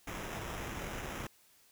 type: noise with sample-and-hold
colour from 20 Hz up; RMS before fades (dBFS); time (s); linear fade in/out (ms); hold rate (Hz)
pink; -41; 0.07-1.27; 5; 4410
effects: white hiss -65 dBFS RMS until 1.71 s